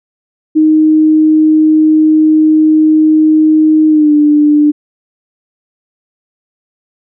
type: tone with pitch glide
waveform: sine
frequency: 311.1 to 297.2 Hz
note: D#4 to D4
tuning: 0 to +21 cents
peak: -4 dBFS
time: 0.55-4.72 s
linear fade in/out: 20 ms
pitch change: -79 cents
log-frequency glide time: 3.88-4.13 s
effects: none